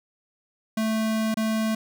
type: tone with dropouts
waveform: square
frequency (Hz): 220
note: A3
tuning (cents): 0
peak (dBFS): -23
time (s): 0.77-1.75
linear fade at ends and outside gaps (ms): 5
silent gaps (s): 1.343-1.37
effects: none